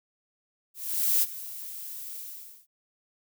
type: noise with ADSR envelope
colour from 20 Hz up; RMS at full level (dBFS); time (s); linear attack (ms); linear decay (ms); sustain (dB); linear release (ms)
violet; -22; 0.74-2.67; 480; 37; -17; 470
effects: none